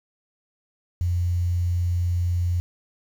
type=tone; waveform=sine; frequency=88 Hz; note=F2; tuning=14 cents sharp; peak=-20 dBFS; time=1.01-2.6 s; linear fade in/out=0 ms; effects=8-bit